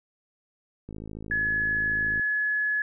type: click train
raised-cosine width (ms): 3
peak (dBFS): -26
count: 71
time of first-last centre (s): 0.89-2.196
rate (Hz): 53.6
type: tone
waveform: sine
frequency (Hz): 1700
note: G#6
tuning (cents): +40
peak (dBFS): -23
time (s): 1.31-2.82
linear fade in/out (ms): 2
effects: none